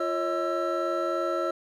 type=tone cluster; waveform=triangle; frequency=346.5 / 552 / 635 / 1333 Hz; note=F4 / C#5 / D#5 / E6; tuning=-14 / -7 / +35 / +19 cents; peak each=-29 dBFS; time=0-1.51 s; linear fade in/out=5 ms; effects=none